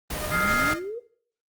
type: noise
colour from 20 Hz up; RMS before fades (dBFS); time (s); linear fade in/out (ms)
pink; -31; 0.1-0.74; 5
type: tone with tremolo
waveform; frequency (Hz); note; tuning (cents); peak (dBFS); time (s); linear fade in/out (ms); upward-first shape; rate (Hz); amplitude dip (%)
sawtooth; 610; D#5; -34; -26; 0.13-0.8; 50; sine; 11; 60
type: chord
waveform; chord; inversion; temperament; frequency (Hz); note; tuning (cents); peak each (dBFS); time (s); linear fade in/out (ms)
sine; F minor seventh; third; just; 1257.2 / 1396.9 / 1676.3 / 2095; Eb6 / F6 / Ab6 / C7; +18 / 0 / +16 / +2; -27 / -25 / -31 / -28; 0.3-0.76; 50
type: exponential sweep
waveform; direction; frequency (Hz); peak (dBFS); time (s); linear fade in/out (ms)
sine; up; 157.7 to 493.9; -30; 0.31-1; 20
effects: noise-tail reverb RT60 0.5 s tail -17 dB re dry + Opus 32 kbps